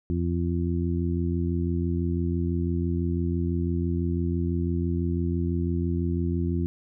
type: harmonic tone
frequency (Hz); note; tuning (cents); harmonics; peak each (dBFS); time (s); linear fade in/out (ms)
86; F2; -26; 1 / 2 / 3 / 4; -26 / -29 / -31 / -32; 0.1-6.66; 0
effects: none